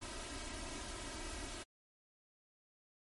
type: noise with comb filter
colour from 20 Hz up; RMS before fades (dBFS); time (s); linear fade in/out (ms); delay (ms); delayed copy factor
pink; -45; 0.01-1.64; 20; 3.1; +1
effects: MP3 48 kbps